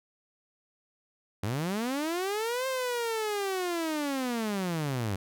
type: linear two-way sweep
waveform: sawtooth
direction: up then down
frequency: 92.5 to 531 to 92.5 Hz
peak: -25 dBFS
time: 1.43-5.16 s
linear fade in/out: 5 ms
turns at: 2.67 s
effects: none